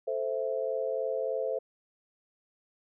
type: chord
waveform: sine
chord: A minor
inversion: none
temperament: equal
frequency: 440 / 523.3 / 659.3 Hz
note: A4 / C5 / E5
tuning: 0 / 0 / 0 cents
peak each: -34 / -31 / -35 dBFS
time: 0.07-1.59 s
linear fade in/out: 10 ms
effects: none